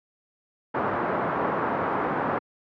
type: low-pass noise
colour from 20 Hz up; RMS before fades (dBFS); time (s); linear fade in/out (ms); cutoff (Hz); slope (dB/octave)
white; -26; 0.74-2.39; 10; 1300; 24
effects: high-pass 150 Hz 12 dB/octave